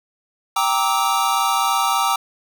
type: chord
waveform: square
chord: E half-diminished seventh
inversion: first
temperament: equal with one note detuned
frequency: 784 / 932.3 / 1174.7 / 1298.1 Hz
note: G5 / Bb5 / D6 / E6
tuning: 0 / 0 / 0 / -27 cents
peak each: -23 dBFS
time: 0.56-2.16 s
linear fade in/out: 5 ms
effects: none